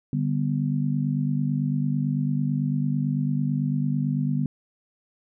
sine chord, G major, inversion second, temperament just, 147 / 196 / 245 Hz, D3 / G3 / B3, +2 / 0 / -14 cents, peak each -24 / -29 / -27 dBFS, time 0.13-4.46 s, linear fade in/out 2 ms, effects none

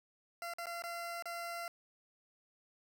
20% pulse tone with dropouts, 685 Hz, F5, 34 cents flat, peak -35 dBFS, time 0.42-1.68 s, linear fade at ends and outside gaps 1 ms, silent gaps 0.537-0.584 / 0.658-0.668 / 0.821-0.838 / 1.224-1.256 s, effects none

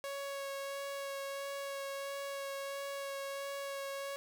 sawtooth tone with vibrato, 554.4 Hz, C#5, in tune, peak -35 dBFS, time 0.04-4.16 s, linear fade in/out 0 ms, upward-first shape sine, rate 1.5 Hz, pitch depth 11 cents each way, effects none

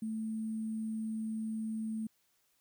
sine tone with sample-and-hold, 220.4 Hz, A3, 3 cents sharp, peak -34 dBFS, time 0.02-2.07 s, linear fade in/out 5 ms, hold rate 8820 Hz, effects white hiss -74 dBFS RMS until 2.6 s

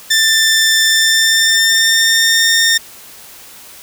15% pulse tone with pitch glide, 1779 to 1822.7 Hz, A6 to A#6, +19 to -39 cents, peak -3 dBFS, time 0.1-2.78 s, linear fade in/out 10 ms, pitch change +42 cents, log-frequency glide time 0.85-2.48 s, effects white hiss -37 dBFS RMS until 3.82 s

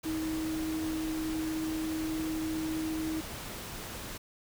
sine tone in noise, 316.6 Hz, D#4, 30 cents sharp, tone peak -31 dBFS, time 0.05-3.21 s, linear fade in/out 10 ms, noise pink, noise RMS -41 dBFS, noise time 0.03-4.18 s, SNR +7 dB, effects none

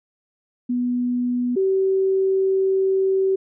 sine tone pair in turn, 245.8 / 383.5 Hz, B3 / G4, -8 / -38 cents, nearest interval minor sixth, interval 770 cents, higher second, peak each -19 / -16 dBFS, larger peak second, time 0.69-1.56 / 1.56-3.36 s, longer second, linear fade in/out 10 ms, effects none

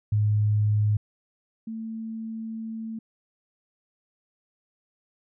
sine tone pair in turn, 105.4 / 223.3 Hz, G#2 / A3, +26 / +26 cents, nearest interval octave + minor second, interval 1300 cents, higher second, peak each -19 / -31 dBFS, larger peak first, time 0.12-0.97 / 1.67-2.99 s, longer second, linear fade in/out 5 ms, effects none

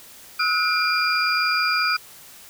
sine tone cluster, 1285 / 1451 / 2387 / 4836 Hz, E6 / F#6 / D7 / D8, -45 / -34 / +28 / +50 cents, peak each -24 dBFS, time 0.39-1.97 s, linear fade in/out 10 ms, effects white hiss -45 dBFS RMS until 2.49 s

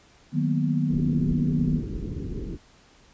sine chord, B major seventh, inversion first, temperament just, 154.34 / 185.21 / 231.5 / 246.9 Hz, D#3 / F#3 / A#3 / B3, -14 / +2 / -12 / 0 cents, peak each -24 / -29 / -30 / -26 dBFS, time 0.32-1.82 s, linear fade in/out 50 ms
pink low-pass noise, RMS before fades -32 dBFS, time 0.88-2.58 s, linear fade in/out 50 ms, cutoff 410 Hz, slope 48 dB/octave
effects pink hiss -56 dBFS RMS until 3.13 s + resampled to 16000 Hz

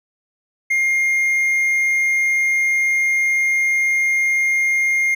triangle tone, 2123 Hz, C7, 25 cents sharp, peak -13 dBFS, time 0.7-5.15 s, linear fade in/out 10 ms, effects none

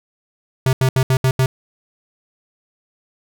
square tone bursts at uneven times, 130.81 Hz, C3, in tune, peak -13 dBFS, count 6, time 0.66-0.73 / 0.81-0.89 / 0.96-1.03 / 1.1-1.17 / 1.24-1.31 / 1.39-1.46 s, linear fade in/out 2 ms, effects none

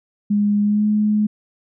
sine tone with pitch glide, 206 to 211.2 Hz, G#3 to G#3, -14 to +29 cents, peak -14 dBFS, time 0.3-1.27 s, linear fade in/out 10 ms, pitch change +43 cents, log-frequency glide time 0.62-0.85 s, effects none

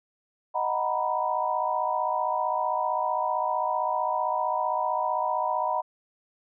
sine chord, B major seventh, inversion first, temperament equal, 622.3 / 740 / 932.3 / 987.8 Hz, D#5 / F#5 / A#5 / B5, 0 / 0 / 0 / 0 cents, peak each -31 / -30 / -30 / -28 dBFS, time 0.54-5.82 s, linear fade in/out 20 ms, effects none

